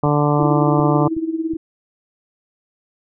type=harmonic tone; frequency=147 Hz; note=D3; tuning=2 cents sharp; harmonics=1 / 2 / 3 / 4 / 5 / 6 / 7 / 8; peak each=-17 / -20 / -22 / -23 / -24 / -25 / -25 / -26 dBFS; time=0.03-1.08 s; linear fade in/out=5 ms
type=click train; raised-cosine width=5 ms; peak=-23 dBFS; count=5; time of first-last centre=0.06-1.536 s; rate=2.71 Hz
type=tone with tremolo; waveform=sine; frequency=323.6 Hz; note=E4; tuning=32 cents flat; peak=-16 dBFS; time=0.39-1.57 s; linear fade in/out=10 ms; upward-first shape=sine; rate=18 Hz; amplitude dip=75%
effects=none